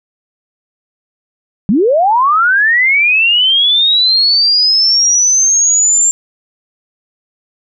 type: linear sweep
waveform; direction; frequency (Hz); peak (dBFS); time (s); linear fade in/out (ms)
sine; up; 174.61 to 7390; -7; 1.69-6.11; 0
effects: none